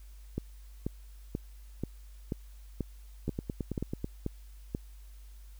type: two click trains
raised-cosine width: 3 ms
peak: -20 / -19 dBFS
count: 8 / 10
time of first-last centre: 3.28-4.044 / 0.38-4.749 s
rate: 9.16 / 2.06 Hz
effects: added 50 Hz sine -47 dBFS peak until 5.59 s + white hiss -64 dBFS RMS until 5.59 s